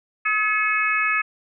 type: harmonic tone with a mistuned harmonic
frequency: 425.8 Hz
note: G#4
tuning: 43 cents sharp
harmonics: 3 / 4 / 5 / 6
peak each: -24 / -24 / -24 / -24 dBFS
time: 0.25-1.22 s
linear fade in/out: 10 ms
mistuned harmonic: 5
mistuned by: +43 cents
effects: none